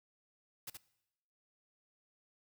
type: noise with echo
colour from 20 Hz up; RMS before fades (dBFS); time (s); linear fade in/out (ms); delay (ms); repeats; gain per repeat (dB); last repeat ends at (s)
white; -44; 0.67-0.7; 5; 72; 1; -4; 0.772
effects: noise-tail reverb RT60 0.9 s tail -20 dB re dry